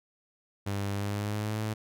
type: tone with pitch glide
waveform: sawtooth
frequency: 100 to 108.42 Hz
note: G2 to A2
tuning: +35 to -25 cents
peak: -26 dBFS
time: 0.66-1.74 s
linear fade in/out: 10 ms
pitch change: +140 cents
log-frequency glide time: 0.94-1.61 s
effects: none